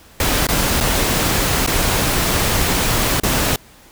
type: noise with dropouts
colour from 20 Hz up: pink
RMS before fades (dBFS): -17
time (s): 0.2-3.56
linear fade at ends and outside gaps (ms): 2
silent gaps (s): 0.469-0.487 / 0.804-0.808 / 1.664-1.674 / 3.2-3.234
effects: pink hiss -46 dBFS RMS until 3.91 s